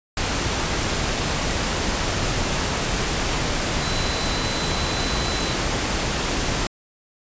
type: tone in noise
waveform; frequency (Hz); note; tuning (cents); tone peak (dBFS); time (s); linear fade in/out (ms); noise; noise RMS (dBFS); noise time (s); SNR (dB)
sine; 4011; B7; +26; -31; 3.82-5.53; 2; pink; -23; 0.17-6.67; -11
effects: resampled to 16000 Hz